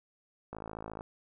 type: click train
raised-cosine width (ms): 1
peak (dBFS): -27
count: 27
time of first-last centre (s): 0.53-1.009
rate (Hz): 54.3
effects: none